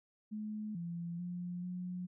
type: tone with pitch steps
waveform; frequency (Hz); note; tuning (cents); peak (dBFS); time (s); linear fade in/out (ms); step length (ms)
sine; 213.2 / 170.7 / 177 / 180.2; G#3 / F3 / F3 / F#3; +46 / -39 / +23 / -45; -38; 0.31-2.07; 20; 440
effects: none